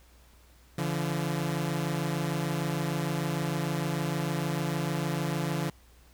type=tone pair together; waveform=sawtooth; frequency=143.7 / 170.31 Hz; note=D3 / F3; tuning=-37 / -43 cents; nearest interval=minor third; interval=294 cents; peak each=-27 dBFS; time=0.78-5.7 s; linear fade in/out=5 ms; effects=added 60 Hz sine -56 dBFS peak until 6.13 s + pink hiss -61 dBFS RMS until 6.13 s